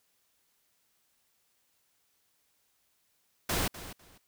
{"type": "noise with echo", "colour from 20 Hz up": "pink", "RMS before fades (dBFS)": -30, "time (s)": [3.49, 3.68], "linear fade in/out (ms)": 5, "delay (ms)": 250, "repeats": 2, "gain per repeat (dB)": -14, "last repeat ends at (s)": 4.18, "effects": ["white hiss -73 dBFS RMS until 4.27 s"]}